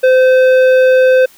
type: tone with tanh clipping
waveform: sine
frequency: 515 Hz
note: C5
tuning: 28 cents flat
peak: -7 dBFS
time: 0.03-1.26 s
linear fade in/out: 10 ms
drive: 11 dB
effects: white hiss -44 dBFS RMS until 1.37 s